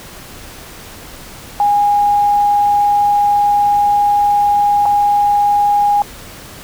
sine tone with dropouts, 820 Hz, G#5, 22 cents flat, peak -9 dBFS, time 1.6-6.02 s, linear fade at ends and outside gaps 1 ms, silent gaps 4.856-4.86 s, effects pink hiss -34 dBFS RMS until 6.63 s

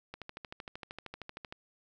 click train, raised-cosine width 0.3 ms, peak -26 dBFS, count 19, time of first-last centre 0.14-1.525 s, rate 13 Hz, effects none

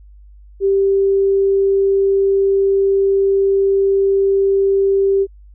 sine tone, 392 Hz, G4, in tune, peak -11 dBFS, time 0.6-5.27 s, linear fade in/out 50 ms, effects added 50 Hz sine -39 dBFS peak until 5.54 s

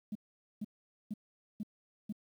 sine tone bursts, 210.9 Hz, G#3, 27 cents sharp, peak -34 dBFS, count 5, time 0.12-2.125 s, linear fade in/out 5 ms, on 33 ms, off 460 ms, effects tanh soft clip ceiling -31 dBFS + 11-bit

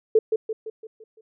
sine tone with echo, 440 Hz, A4, in tune, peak -12 dBFS, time 0.15-0.19 s, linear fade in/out 5 ms, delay 170 ms, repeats 6, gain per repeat -6 dB, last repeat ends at 1.21 s, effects none

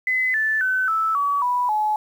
sine tone with pitch steps, 2026 / 1753.6 / 1517.8 / 1313.7 / 1137.1 / 984.2 / 851.8 Hz, B6 / A6 / F#6 / E6 / C#6 / B5 / G#5, +44 / -6 / +44 / -6 / +44 / -6 / +44 cents, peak -18 dBFS, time 0.07-1.96 s, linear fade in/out 2 ms, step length 270 ms, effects 8-bit

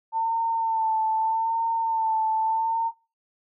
sine tone with vibrato, 896 Hz, A5, 31 cents sharp, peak -21 dBFS, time 0.12-2.92 s, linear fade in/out 50 ms, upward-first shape sine, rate 0.81 Hz, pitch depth 32 cents each way, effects noise-tail reverb RT60 0.3 s tail -20 dB re dry

